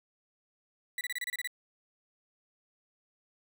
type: tone bursts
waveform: 35% pulse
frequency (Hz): 1964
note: B6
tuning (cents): -10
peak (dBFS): -31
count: 9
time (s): 0.98-1.474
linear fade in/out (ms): 2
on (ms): 30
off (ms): 28
effects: none